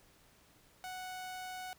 sawtooth tone, 740 Hz, F#5, in tune, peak -38 dBFS, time 0.84-1.73 s, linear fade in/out 0 ms, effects pink hiss -65 dBFS RMS until 1.78 s

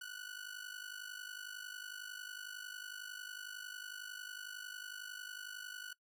sawtooth ring-modulated tone, 1480 Hz, F#6, in tune, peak -39 dBFS, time 0.01-5.93 s, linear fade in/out 2 ms, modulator 25.5 Hz, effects noise-tail reverb RT60 0.1 s tail -20 dB re dry

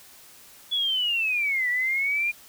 sine linear two-way sweep, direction down then up, 3432 to 1939 to 2425 Hz, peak -22 dBFS, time 0.71-2.32 s, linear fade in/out 20 ms, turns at 1.69 s, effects white hiss -50 dBFS RMS until 2.48 s

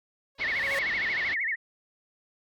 sawtooth tone with exponential growth, 551 Hz, C#5, 11 cents flat, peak -25 dBFS, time 0.35-0.79 s, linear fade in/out 2 ms, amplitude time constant 94 ms
white low-pass noise, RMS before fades -39 dBFS, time 0.38-1.35 s, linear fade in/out 20 ms, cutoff 4500 Hz, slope 48 dB/octave
sine tone with vibrato, 1989 Hz, B6, 12 cents sharp, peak -26 dBFS, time 0.4-1.56 s, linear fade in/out 20 ms, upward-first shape sine, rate 13 Hz, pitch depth 200 cents each way
effects none

